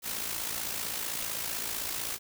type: noise with amplitude modulation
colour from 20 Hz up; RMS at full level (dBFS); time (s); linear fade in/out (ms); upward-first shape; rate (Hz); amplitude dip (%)
white; -32; 0.02-2.19; 50; sine; 55.7; 55
effects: none